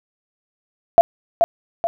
sine tone with echo, 678 Hz, E5, 49 cents sharp, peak -4 dBFS, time 0.98-1.01 s, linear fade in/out 0 ms, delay 430 ms, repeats 2, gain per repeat -6 dB, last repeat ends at 1.87 s, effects none

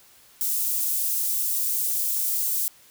white high-pass noise, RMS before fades -25 dBFS, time 0.41-2.68 s, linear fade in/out 0 ms, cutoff 9200 Hz, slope 12 dB/octave, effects white hiss -54 dBFS RMS until 2.9 s

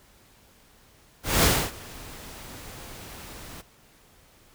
pink noise with ADSR envelope, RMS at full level -18 dBFS, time 1.23-3.62 s, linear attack 200 ms, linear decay 280 ms, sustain -24 dB, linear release 17 ms, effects pink hiss -57 dBFS RMS until 4.54 s

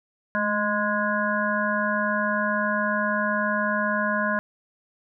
harmonic tone with a mistuned harmonic, 207.4 Hz, G#3, 2 cents flat, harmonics 1 / 3 / 5 / 7 / 8, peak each -28 / -28 / -28 / -28 / -28 dBFS, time 0.35-4.39 s, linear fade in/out 0 ms, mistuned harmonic 1, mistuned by +36 cents, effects none

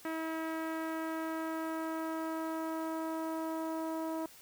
sawtooth tone with low-pass filter sweep, 321.8 Hz, E4, 42 cents flat, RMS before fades -37 dBFS, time 0.05-4.26 s, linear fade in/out 2 ms, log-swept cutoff 1900 to 940 Hz, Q 1.6, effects white hiss -56 dBFS RMS until 4.41 s

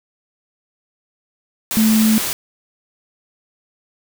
sine tone in noise, 219.1 Hz, A3, 7 cents flat, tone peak -11 dBFS, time 1.77-2.18 s, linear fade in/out 0 ms, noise white, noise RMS -22 dBFS, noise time 1.71-2.33 s, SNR +8 dB, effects none

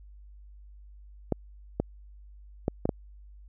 clicks, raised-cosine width 2 ms, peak -12 dBFS, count 5, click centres 1.323 / 1.8 / 2.681 / 2.855 / 2.892 s, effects added 50 Hz sine -47 dBFS peak until 3.48 s

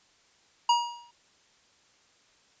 square tone with exponential decay, 952 Hz, A#5, 36 cents sharp, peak -18 dBFS, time 0.69-1.11 s, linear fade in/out 5 ms, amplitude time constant 91 ms, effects white hiss -63 dBFS RMS until 2.6 s + resampled to 16000 Hz

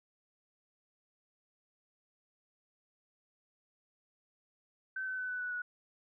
sine tone with pitch steps, 1535 / 1520.9 / 1506.9 / 1493 / 1479.3 / 1465.7 Hz, G6 / F#6 / F#6 / F#6 / F#6 / F#6, -37 / +47 / +31 / +15 / -1 / -17 cents, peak -35 dBFS, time 4.96-5.62 s, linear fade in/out 5 ms, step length 110 ms, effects none

